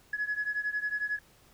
sine beating tone pair, 1686 / 1697 Hz, G#6 / G#6, +26 / +37 cents, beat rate 11 Hz, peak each -31 / -33 dBFS, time 0.13-1.19 s, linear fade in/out 5 ms, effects tanh soft clip ceiling -23 dBFS + pink hiss -61 dBFS RMS until 1.53 s

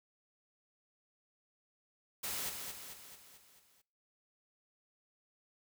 white noise with echo, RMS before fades -39 dBFS, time 2.23-2.5 s, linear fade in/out 10 ms, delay 220 ms, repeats 6, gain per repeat -5 dB, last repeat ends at 3.82 s, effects noise-tail reverb RT60 0.5 s tail -23 dB re dry

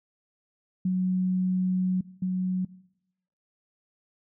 sine tone pair in turn, 184.5 / 184.5 Hz, F#3 / F#3, -5 / -5 cents, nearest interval unison, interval 0 cents, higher neither, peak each -22 / -24 dBFS, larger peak first, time 0.85-2.01 / 2.22-2.65 s, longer first, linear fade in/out 5 ms, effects noise-tail reverb RT60 0.8 s tail -20 dB re dry

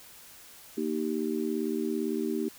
harmonic tone, 77.78 Hz, D#2, in tune, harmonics 3 / 4 / 5, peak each -32 / -32 / -32 dBFS, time 0.77-2.49 s, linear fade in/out 10 ms, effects white hiss -51 dBFS RMS until 2.58 s

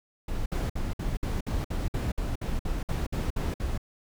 brown noise bursts, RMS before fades -29 dBFS, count 15, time 0.28-3.778 s, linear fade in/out 5 ms, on 180 ms, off 57 ms, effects none

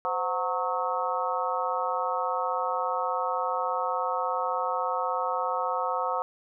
harmonic tone with a mistuned harmonic, 183.5 Hz, F#3, 14 cents flat, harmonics 3 / 4 / 5 / 6 / 7, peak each -32 / -32 / -32 / -32 / -32 dBFS, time 0.05-6.22 s, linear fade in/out 0 ms, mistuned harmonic 3, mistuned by -110 cents, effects none

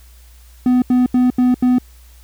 triangle tone bursts, 250 Hz, B3, 21 cents sharp, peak -8 dBFS, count 5, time 0.66-1.784 s, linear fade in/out 2 ms, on 160 ms, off 81 ms, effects added 60 Hz sine -41 dBFS peak until 2.23 s + white hiss -51 dBFS RMS until 2.23 s

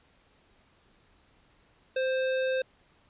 sine tone with sample-and-hold, 520 Hz, C5, 11 cents flat, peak -25 dBFS, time 1.96-2.62 s, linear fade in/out 5 ms, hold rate 2100 Hz, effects pink hiss -64 dBFS RMS until 3.09 s + resampled to 8000 Hz

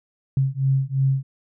sine beating tone pair, 133.4 / 136.3 Hz, C3 / C#3, +34 / -29 cents, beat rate 2.9 Hz, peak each -21 dBFS, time 0.37-1.23 s, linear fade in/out 2 ms, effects none

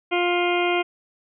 harmonic tone, 352.1 Hz, F4, 14 cents sharp, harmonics 1 / 2 / 3 / 4 / 6 / 7 / 8 / 9, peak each -22 / -25 / -31 / -31 / -28 / -29 / -33 / -35 dBFS, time 0.11-0.83 s, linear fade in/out 20 ms, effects none

